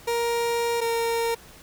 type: tone pair in turn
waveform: 30% pulse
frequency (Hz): 469.3 / 462.3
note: A#4 / A#4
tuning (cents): +12 / -14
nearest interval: unison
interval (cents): 26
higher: first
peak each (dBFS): -20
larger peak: neither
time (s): 0.07-0.81 / 0.81-1.35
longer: first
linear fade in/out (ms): 10
effects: pink hiss -48 dBFS RMS until 1.62 s